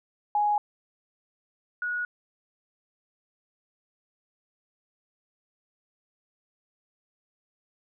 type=tone pair in turn; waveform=sine; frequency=832 / 1456.7 Hz; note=G#5 / F#6; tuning=+3 / -27 cents; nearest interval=minor seventh; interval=970 cents; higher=second; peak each=-21 / -27 dBFS; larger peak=first; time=0.35-0.58 / 1.82-2.05 s; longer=neither; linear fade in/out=2 ms; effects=none